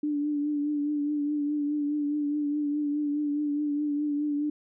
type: tone with vibrato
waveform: sine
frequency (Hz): 293.7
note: D4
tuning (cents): 0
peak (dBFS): -25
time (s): 0.03-4.5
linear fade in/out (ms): 5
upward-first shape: triangle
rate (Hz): 4.8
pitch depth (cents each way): 40
effects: none